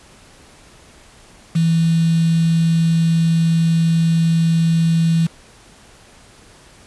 sine tone with quantisation, 164.81 Hz, E3, in tune, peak -12 dBFS, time 1.55-5.27 s, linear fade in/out 10 ms, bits 5, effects pink hiss -46 dBFS RMS until 6.86 s + resampled to 24000 Hz

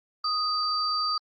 sine tone pair together, 1244.5 / 4655 Hz, D#6 / D8, 0 / -16 cents, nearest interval octave + major seventh, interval 2284 cents, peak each -27 / -27 dBFS, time 0.24-1.18 s, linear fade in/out 5 ms, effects Opus 32 kbps

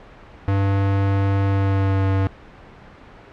square tone with pitch glide, 98.4 to 96.54 Hz, G2 to G2, +7 to -26 cents, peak -17 dBFS, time 0.48-2.27 s, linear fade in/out 0 ms, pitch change -33 cents, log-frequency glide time 1.46-2.07 s, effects pink hiss -43 dBFS RMS until 3.32 s + low-pass 2000 Hz 12 dB/octave

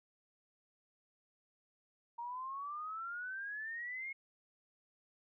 sine exponential sweep, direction up, 932.3 to 2180 Hz, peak -40 dBFS, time 2.18-4.13 s, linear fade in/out 10 ms, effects none

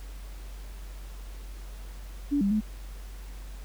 sine tone with pitch steps, 286.5 / 199.3 / 214 Hz, D4 / G3 / A3, -43 / +29 / -48 cents, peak -22 dBFS, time 2.31-2.61 s, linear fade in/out 20 ms, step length 100 ms, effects added 47 Hz sine -38 dBFS peak until 3.64 s + pink hiss -52 dBFS RMS until 3.64 s

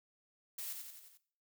blue noise with echo, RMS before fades -43 dBFS, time 0.58-0.73 s, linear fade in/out 5 ms, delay 89 ms, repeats 5, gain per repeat -4 dB, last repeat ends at 1.175 s, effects noise-tail reverb RT60 0.5 s tail -17 dB re dry

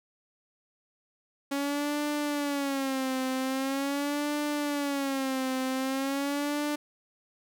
sawtooth tone with vibrato, 277.2 Hz, C#4, in tune, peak -24 dBFS, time 1.51-6.76 s, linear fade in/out 10 ms, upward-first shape sine, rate 0.43 Hz, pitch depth 110 cents each way, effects none

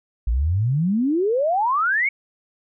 sine exponential sweep, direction up, 52.9 to 2263 Hz, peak -17 dBFS, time 0.27-2.09 s, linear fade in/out 5 ms, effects none

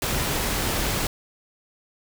pink noise, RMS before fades -25 dBFS, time 0.02-1.07 s, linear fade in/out 2 ms, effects none

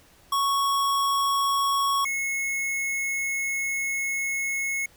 square tone pair in turn, 1108.7 / 2181 Hz, C#6 / C#7, 0 / -29 cents, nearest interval octave, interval 1171 cents, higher second, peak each -22 / -26 dBFS, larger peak first, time 0.32-2.05 / 2.05-4.86 s, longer second, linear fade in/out 5 ms, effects pink hiss -56 dBFS RMS until 4.96 s

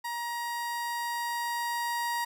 30% pulse tone with level ramp, 947 Hz, A#5, 27 cents sharp, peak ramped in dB -30 to -26 dBFS, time 0.04-2.25 s, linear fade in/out 10 ms, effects none

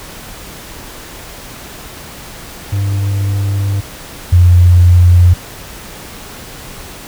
triangle / sine tone pair in turn, 99.5 / 88.39 Hz, G2 / F2, +26 / +21 cents, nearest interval major second, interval 205 cents, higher first, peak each -10 / -3 dBFS, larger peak second, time 2.72-3.81 / 4.32-5.34 s, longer first, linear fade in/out 10 ms, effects pink hiss -31 dBFS RMS until 7.07 s

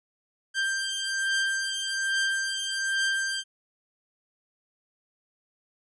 sawtooth beating tone pair, 1578 / 1579.2 Hz, G6 / G6, +11 / +12 cents, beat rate 1.2 Hz, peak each -24 / -27 dBFS, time 0.54-3.44 s, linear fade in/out 50 ms, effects resampled to 22050 Hz

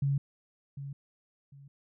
sine tone with echo, 139.4 Hz, C#3, 10 cents sharp, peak -25 dBFS, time 0.02-0.18 s, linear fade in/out 5 ms, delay 750 ms, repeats 2, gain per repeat -12 dB, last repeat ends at 1.68 s, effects none

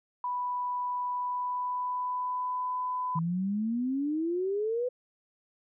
sine tone with pitch glide, 987.8 to 1002.7 Hz, B5 to B5, 0 to +26 cents, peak -29 dBFS, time 0.24-3.19 s, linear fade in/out 2 ms, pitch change +26 cents, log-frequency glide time 1.12-2.76 s
sine exponential sweep, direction up, 157.9 to 507 Hz, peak -27 dBFS, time 3.15-4.89 s, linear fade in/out 10 ms
effects none

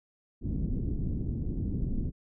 pink low-pass noise, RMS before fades -31 dBFS, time 0.41-2.12 s, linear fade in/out 50 ms, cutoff 290 Hz, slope 24 dB/octave, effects none

